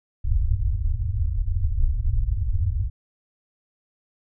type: low-pass noise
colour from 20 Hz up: pink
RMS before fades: -22 dBFS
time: 0.24-2.9 s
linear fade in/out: 10 ms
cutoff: 110 Hz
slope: 96 dB/octave
effects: none